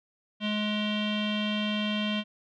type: tone with low-pass filter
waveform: square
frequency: 210.6 Hz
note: G#3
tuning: 24 cents sharp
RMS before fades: -29 dBFS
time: 0.4-2.24 s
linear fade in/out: 50 ms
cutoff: 3100 Hz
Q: 8.1
effects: none